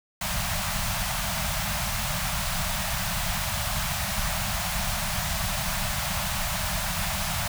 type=band-stop noise; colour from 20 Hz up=pink; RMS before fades=-28 dBFS; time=0.21-7.48 s; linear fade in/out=5 ms; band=210 to 590 Hz; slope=96 dB/octave; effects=none